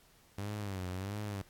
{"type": "tone with vibrato", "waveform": "sawtooth", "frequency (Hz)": 97.7, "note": "G2", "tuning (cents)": -5, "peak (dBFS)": -33, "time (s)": [0.38, 1.42], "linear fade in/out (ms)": 5, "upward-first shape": "sine", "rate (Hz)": 1.5, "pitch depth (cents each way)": 130, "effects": ["pink hiss -64 dBFS RMS until 1.49 s", "AAC 64 kbps"]}